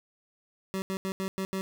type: tone bursts at uneven times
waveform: 25% pulse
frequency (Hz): 191.1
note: G3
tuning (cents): -44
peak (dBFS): -26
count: 6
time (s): 0.74-0.82 / 0.9-0.97 / 1.05-1.12 / 1.2-1.28 / 1.38-1.45 / 1.53-1.61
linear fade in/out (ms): 0
effects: none